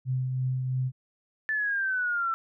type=tone with tremolo; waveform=sine; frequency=128.9 Hz; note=C3; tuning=26 cents flat; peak=-24 dBFS; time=0.05-0.92 s; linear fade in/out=50 ms; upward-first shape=triangle; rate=3 Hz; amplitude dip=35%
type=exponential sweep; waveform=sine; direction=down; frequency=1760 to 1331 Hz; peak=-25 dBFS; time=1.49-2.34 s; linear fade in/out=0 ms
effects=none